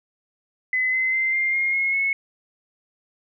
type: tone with pitch steps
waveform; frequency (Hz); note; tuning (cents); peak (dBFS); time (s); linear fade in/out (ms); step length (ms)
sine; 2024 / 2051 / 2078 / 2106 / 2134 / 2163 / 2192; B6 / C7 / C7 / C7 / C7 / C#7 / C#7; +42 / -35 / -12 / +11 / +34 / -43 / -20; -19; 0.73-2.13; 2; 200
effects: none